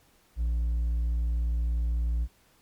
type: tone with hard clipping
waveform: sine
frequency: 58.27 Hz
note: A#1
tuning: in tune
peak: -25 dBFS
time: 0.36-2.28 s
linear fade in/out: 50 ms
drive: 2 dB
effects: pink hiss -63 dBFS RMS until 2.61 s + MP3 96 kbps